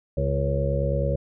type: harmonic tone with a mistuned harmonic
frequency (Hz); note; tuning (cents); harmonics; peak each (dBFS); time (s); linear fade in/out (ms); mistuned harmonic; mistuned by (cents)
69.3; C#2; 0; 1 / 2 / 3 / 5 / 6 / 7 / 8; -26 / -26 / -34 / -36 / -38 / -31 / -27; 0.17-1.16; 5; 6; +33
effects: none